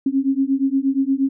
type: beating tone pair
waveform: sine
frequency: 266.7 / 275.2 Hz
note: C4 / C#4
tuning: +33 / -12 cents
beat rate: 8.5 Hz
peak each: -19 dBFS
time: 0.06-1.29 s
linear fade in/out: 5 ms
effects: none